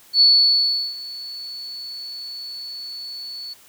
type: tone with ADSR envelope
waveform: sine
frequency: 4435 Hz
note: C#8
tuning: in tune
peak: -9 dBFS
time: 0.13-3.54 s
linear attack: 78 ms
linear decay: 730 ms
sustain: -21 dB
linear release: 13 ms
effects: white hiss -50 dBFS RMS until 3.68 s